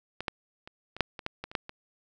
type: clicks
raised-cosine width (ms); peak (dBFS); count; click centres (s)
0.3; -18 / -13 / -28 / -25 / -7 / -23 / -15 / -20 / -28 / -11 / -24; 11; 0.206 / 0.282 / 0.675 / 0.966 / 1.007 / 1.192 / 1.264 / 1.44 / 1.515 / 1.552 / 1.694
effects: none